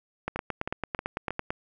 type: two click trains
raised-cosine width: 0.5 ms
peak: -16 / -14 dBFS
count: 4 / 12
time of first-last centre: 0.36-1.306 / 0.28-1.505 s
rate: 3.17 / 8.98 Hz
effects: none